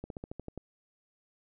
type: slowing click train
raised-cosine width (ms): 2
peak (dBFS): -26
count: 8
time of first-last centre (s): 0.04-0.577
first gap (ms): 62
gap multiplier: 1.07
effects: none